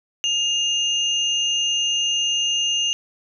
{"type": "tone pair together", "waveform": "sine", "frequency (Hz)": [2831, 6239], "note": ["F7", "G8"], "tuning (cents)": [23, -9], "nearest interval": "octave + major second", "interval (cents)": 1368, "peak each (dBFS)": [-19, -27], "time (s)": [0.24, 2.93], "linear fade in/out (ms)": 0, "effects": []}